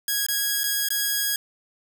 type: tone with dropouts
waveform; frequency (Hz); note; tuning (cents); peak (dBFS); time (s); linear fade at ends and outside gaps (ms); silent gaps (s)
5% pulse; 1651; G#6; -11; -11; 0.08-1.36; 2; 0.265-0.285 / 0.635-0.639 / 0.887-0.904
effects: none